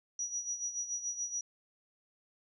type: tone with tremolo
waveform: sine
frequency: 5820 Hz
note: F#8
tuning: 29 cents flat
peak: -32 dBFS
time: 0.19-1.41 s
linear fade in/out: 2 ms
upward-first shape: sine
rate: 7 Hz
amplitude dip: 70%
effects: none